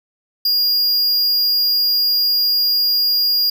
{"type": "tone", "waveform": "square", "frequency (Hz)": 4837, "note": "D#8", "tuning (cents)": -50, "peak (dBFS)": -14, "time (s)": [0.45, 3.5], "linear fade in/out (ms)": 5, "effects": []}